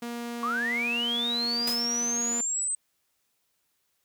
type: tone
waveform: sawtooth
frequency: 237 Hz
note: A#3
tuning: 29 cents sharp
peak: -29 dBFS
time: 0.02-2.41 s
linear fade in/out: 5 ms
type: linear sweep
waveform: sine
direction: up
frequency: 1106 to 8280 Hz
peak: -26 dBFS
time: 0.43-2.75 s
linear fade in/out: 2 ms
type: noise with exponential decay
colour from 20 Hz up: white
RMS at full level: -29 dBFS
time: 1.67-1.93 s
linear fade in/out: 5 ms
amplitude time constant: 56 ms
effects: white hiss -74 dBFS RMS until 4.04 s